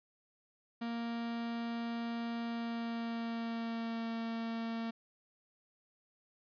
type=tone with pitch glide; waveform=45% pulse; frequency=233.1 to 228.4 Hz; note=A#3 to A#3; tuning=0 to -35 cents; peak=-36 dBFS; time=0.81-4.91 s; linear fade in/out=10 ms; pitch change=-35 cents; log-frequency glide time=2.44-4.1 s; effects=resampled to 11025 Hz